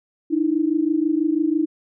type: tone pair together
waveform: sine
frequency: 300.6 / 326.7 Hz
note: D4 / E4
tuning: +40 / -15 cents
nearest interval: minor second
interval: 145 cents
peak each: -20 dBFS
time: 0.3-1.66 s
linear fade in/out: 20 ms
effects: none